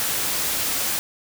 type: noise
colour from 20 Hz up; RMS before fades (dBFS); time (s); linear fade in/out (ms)
white; -24; 0-0.99; 0
effects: none